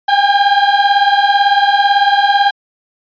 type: beating tone pair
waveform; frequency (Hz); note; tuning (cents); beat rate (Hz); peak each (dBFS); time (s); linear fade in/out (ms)
35% pulse; 796 / 814; G5 / G#5; +26 / -35; 18; -10; 0.08-2.51; 10
effects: resampled to 11025 Hz